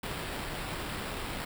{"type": "noise with sample-and-hold", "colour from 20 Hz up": "pink", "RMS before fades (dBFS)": -37, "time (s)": [0.03, 1.45], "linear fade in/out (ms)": 5, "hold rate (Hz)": 6300, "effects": []}